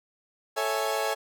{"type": "chord", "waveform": "30% pulse", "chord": "A major seventh", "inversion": "none", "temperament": "equal", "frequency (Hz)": [440, 554.4, 659.3, 830.6], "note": ["A4", "C#5", "E5", "G#5"], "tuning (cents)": [0, 0, 0, 0], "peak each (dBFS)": -29, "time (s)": [0.56, 1.15], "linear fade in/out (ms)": 20, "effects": []}